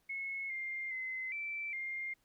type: tone with pitch steps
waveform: sine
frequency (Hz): 2184 / 2108 / 2052 / 2331 / 2115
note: C#7 / C7 / C7 / D7 / C7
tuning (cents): -26 / +12 / -34 / -14 / +18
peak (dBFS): -37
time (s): 0.09-2.14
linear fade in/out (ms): 10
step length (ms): 410
effects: pink hiss -75 dBFS RMS until 2.24 s